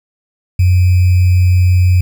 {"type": "tone with sample-and-hold", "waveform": "sine", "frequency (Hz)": 90.6, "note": "F#2", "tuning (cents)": -36, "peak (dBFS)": -6, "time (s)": [0.59, 2.01], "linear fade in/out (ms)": 5, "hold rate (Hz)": 2450, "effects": []}